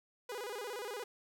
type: tone with vibrato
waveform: sawtooth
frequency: 450.4 Hz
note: A4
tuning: 40 cents sharp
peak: -36 dBFS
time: 0.29-1.04 s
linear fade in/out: 5 ms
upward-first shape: square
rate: 17 Hz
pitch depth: 160 cents each way
effects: none